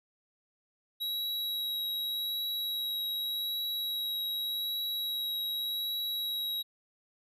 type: tone with vibrato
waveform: square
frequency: 3863 Hz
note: B7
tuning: 39 cents flat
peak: -32 dBFS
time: 1-6.63 s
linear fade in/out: 20 ms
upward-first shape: triangle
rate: 0.85 Hz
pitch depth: 11 cents each way
effects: none